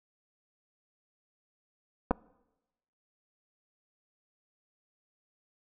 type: clicks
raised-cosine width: 1 ms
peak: -12 dBFS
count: 2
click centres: 2.109 / 2.113 s
effects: noise-tail reverb RT60 1.0 s tail -24 dB re dry